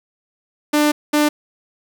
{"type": "tone bursts at uneven times", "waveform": "sawtooth", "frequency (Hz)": 297.8, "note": "D4", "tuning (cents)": 24, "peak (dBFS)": -9, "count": 2, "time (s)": [[0.73, 0.92], [1.13, 1.29]], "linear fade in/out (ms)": 10, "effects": ["8-bit"]}